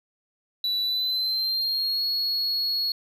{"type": "tone with pitch glide", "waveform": "triangle", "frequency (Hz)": [3951, 4334], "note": ["B7", "C#8"], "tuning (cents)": [0, -40], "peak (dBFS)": -22, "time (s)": [0.64, 2.92], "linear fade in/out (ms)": 2, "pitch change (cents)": 160, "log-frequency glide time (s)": [0.82, 2.04], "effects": []}